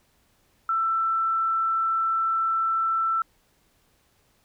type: tone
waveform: sine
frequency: 1333 Hz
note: E6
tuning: 19 cents sharp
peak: -21 dBFS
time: 0.69-3.22 s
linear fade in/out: 2 ms
effects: pink hiss -65 dBFS RMS until 4.44 s